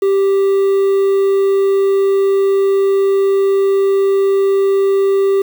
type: tone with quantisation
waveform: triangle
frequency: 392 Hz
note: G4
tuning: in tune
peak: -8 dBFS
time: 0.02-5.42 s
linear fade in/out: 5 ms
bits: 6
effects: none